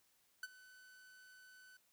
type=tone with ADSR envelope; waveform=45% pulse; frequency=1508 Hz; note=F#6; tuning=32 cents sharp; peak=-40 dBFS; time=0.43-1.77 s; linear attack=3 ms; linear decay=34 ms; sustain=-19 dB; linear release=4 ms; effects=white hiss -75 dBFS RMS until 1.92 s